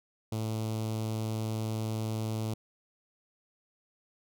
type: tone with notch filter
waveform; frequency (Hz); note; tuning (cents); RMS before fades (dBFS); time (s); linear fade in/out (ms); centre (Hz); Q
sawtooth; 110; A2; 0; -33; 0.32-2.54; 5; 1700; 0.8
effects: none